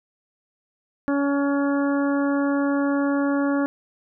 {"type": "harmonic tone", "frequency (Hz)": 281.7, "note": "C#4", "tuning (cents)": 28, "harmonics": [1, 2, 3, 4, 5, 6], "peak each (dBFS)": [-20, -27, -34, -33, -33, -36], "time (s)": [1.08, 3.66], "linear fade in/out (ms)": 0, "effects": []}